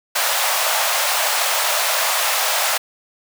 pink high-pass noise, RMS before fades -19 dBFS, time 0.15-2.78 s, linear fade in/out 10 ms, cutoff 580 Hz, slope 48 dB/octave, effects none

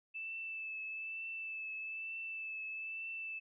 sine tone with vibrato, 2635 Hz, E7, 1 cent flat, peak -40 dBFS, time 0.14-3.4 s, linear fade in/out 20 ms, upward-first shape triangle, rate 1.1 Hz, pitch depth 25 cents each way, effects none

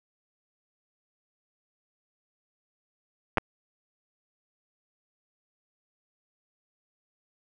clicks, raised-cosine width 0.5 ms, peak -8 dBFS, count 2, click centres 3.373 / 3.382 s, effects none

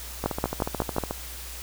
two click trains, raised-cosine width 1 ms, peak -14 / -9 dBFS, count 13 / 5, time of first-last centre 0.24-1.11 / 0.26-0.983 s, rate 13.8 / 5.53 Hz, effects added 60 Hz sine -40 dBFS peak until 1.62 s + white hiss -40 dBFS RMS until 1.62 s

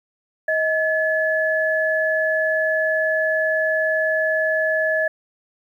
sine tone pair together, 631.9 / 1714 Hz, D#5 / A6, +27 / -46 cents, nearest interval octave + perfect fourth, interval 1727 cents, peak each -20 dBFS, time 0.48-5.08 s, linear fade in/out 5 ms, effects 9-bit

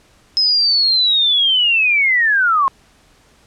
sine linear sweep, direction down, 5150 to 1046.5 Hz, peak -11 dBFS, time 0.37-2.68 s, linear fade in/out 0 ms, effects pink hiss -52 dBFS RMS until 3.46 s + low-pass 9000 Hz 12 dB/octave

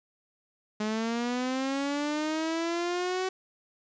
sawtooth linear sweep, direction up, 210.6 to 377.2 Hz, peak -24 dBFS, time 0.8-3.29 s, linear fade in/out 5 ms, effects resampled to 16000 Hz + 9-bit

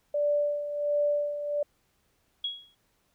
sine tone with tremolo, 585 Hz, D5, 7 cents flat, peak -22 dBFS, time 0.14-1.63 s, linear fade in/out 5 ms, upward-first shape sine, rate 1.4 Hz, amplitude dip 65%
sine tone with exponential decay, 3322 Hz, G#7, in tune, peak -26 dBFS, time 2.44-2.75 s, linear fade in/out 5 ms, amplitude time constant 66 ms
effects pink hiss -71 dBFS RMS until 3.14 s

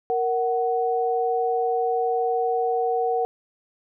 sine tone pair together, 466.2 / 745.2 Hz, A#4 / F#5, 0 / +12 cents, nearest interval minor sixth, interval 812 cents, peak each -23 dBFS, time 0.1-3.25 s, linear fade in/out 0 ms, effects none

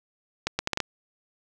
accelerating click train, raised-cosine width 0.2 ms, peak -8 dBFS, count 6, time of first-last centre 0.47-0.803 s, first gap 120 ms, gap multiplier 0.7, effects none

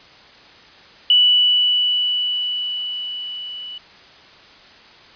sine tone with level ramp, 2960 Hz, F#7, in tune, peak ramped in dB -9 to -30 dBFS, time 1.1-3.78 s, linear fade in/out 2 ms, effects white hiss -45 dBFS RMS until 5.15 s + resampled to 11025 Hz

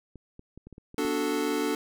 clicks, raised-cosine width 3 ms, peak -32 dBFS, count 8, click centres 0.157 / 0.394 / 0.576 / 0.67 / 0.727 / 0.781 / 0.944 / 1.051 s
square chord, B minor seventh, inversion none, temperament equal, 246.9 / 293.7 / 370 / 440 Hz, B3 / D4 / F#4 / A4, 0 / 0 / 0 / 0 cents, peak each -36 / -30 / -35 / -31 dBFS, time 0.98-1.75 s, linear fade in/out 2 ms
effects none

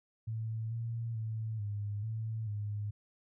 sine tone with pitch steps, 111.5 / 115.4 / 110.6 / 103 / 111.1 / 103.9 Hz, A2 / A#2 / A2 / G#2 / A2 / G#2, +23 / -17 / +9 / -14 / +17 / +1 cents, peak -34 dBFS, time 0.27-2.91 s, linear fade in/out 10 ms, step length 440 ms, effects none

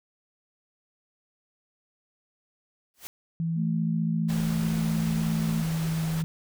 white noise with exponential growth, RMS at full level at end -35 dBFS, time 2.94-3.07 s, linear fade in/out 0 ms, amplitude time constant 27 ms
sine tone with pitch glide, 165 to 161.05 Hz, E3 to E3, +2 to -40 cents, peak -25 dBFS, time 3.4-6.24 s, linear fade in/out 0 ms, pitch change -42 cents, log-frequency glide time 4.18-6.01 s
sine tone, 220 Hz, A3, in tune, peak -28 dBFS, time 3.55-5.65 s, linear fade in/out 50 ms
pink noise, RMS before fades -38 dBFS, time 4.28-6.23 s, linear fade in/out 20 ms
effects none

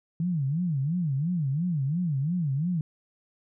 sine tone with vibrato, 155.56 Hz, D#3, in tune, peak -24 dBFS, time 0.2-2.81 s, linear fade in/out 2 ms, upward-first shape sine, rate 2.9 Hz, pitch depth 270 cents each way, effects none

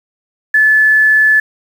sine tone with quantisation, 1732 Hz, A6, 28 cents flat, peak -6 dBFS, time 0.54-1.4 s, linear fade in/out 5 ms, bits 6, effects none

